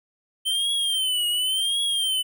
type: tone with vibrato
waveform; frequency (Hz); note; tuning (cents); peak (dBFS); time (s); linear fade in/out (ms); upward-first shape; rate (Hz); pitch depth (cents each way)
square; 3100; G7; -20; -22; 0.45-2.23; 20; triangle; 0.91; 130
effects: none